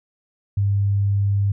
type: tone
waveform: sine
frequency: 100 Hz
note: G2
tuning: 35 cents sharp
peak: -16 dBFS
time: 0.57-1.52 s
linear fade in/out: 5 ms
effects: none